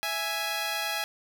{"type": "tone pair together", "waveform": "10% pulse", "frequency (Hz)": [659.3, 831.3], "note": ["E5", "G#5"], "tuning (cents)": [0, 1], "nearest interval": "major third", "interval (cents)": 401, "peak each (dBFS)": [-25, -22], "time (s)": [0.03, 1.04], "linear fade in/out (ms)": 0, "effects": []}